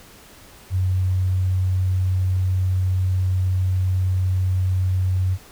sine tone, 92.8 Hz, F#2, 6 cents sharp, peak -17 dBFS, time 0.7-5.38 s, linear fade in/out 50 ms, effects pink hiss -46 dBFS RMS until 5.51 s

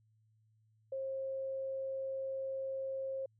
sine tone, 535 Hz, C5, 38 cents sharp, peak -36 dBFS, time 0.92-3.26 s, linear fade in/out 5 ms, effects added 109 Hz sine -68 dBFS peak until 3.39 s

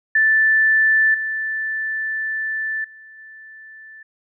sine tone with level steps, 1760 Hz, A6, in tune, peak -12 / -21 / -40 / -38 dBFS, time 0.15-4.03 s, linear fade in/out 5 ms, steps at 1.14 / 2.84 / 3.18 s, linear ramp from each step 5 ms, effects none

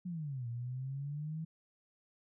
sine exponential two-way sweep, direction down then up, 185 to 116.54 to 162.7 Hz, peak -37 dBFS, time 0.05-1.45 s, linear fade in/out 10 ms, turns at 0.48 s, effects none

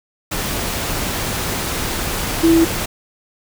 sine tone in noise, 329.6 Hz, E4, in tune, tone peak -9 dBFS, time 2.43-2.65 s, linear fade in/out 10 ms, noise pink, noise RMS -22 dBFS, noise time 0.31-2.86 s, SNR +10 dB, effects none

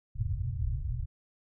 white low-pass noise, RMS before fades -32 dBFS, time 0.15-1.06 s, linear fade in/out 20 ms, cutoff 130 Hz, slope 96 dB/octave, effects none

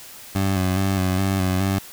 20% pulse tone with vibrato, 94.8 Hz, F#2, 43 cents sharp, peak -14 dBFS, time 0.35-1.79 s, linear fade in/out 5 ms, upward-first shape square, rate 2.4 Hz, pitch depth 36 cents each way, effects white hiss -41 dBFS RMS until 1.92 s

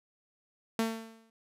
sawtooth tone with exponential decay, 224.9 Hz, A3, 38 cents sharp, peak -21 dBFS, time 0.79-1.3 s, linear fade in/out 2 ms, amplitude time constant 110 ms, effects resampled to 32000 Hz

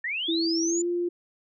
sine linear sweep, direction up, 1760 to 7120 Hz, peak -27 dBFS, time 0.04-0.82 s, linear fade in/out 5 ms
sine tone with pitch glide, 329.6 to 349.2 Hz, E4 to F4, 0 to 0 cents, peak -24 dBFS, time 0.28-1.09 s, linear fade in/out 10 ms, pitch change +100 cents, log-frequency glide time 0.63-0.88 s
effects none

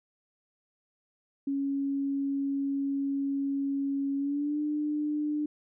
sine tone with pitch glide, 277.2 to 298.8 Hz, C#4 to D4, 0 to +30 cents, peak -27 dBFS, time 1.47-5.46 s, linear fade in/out 5 ms, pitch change +130 cents, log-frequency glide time 4.17-4.59 s, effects none

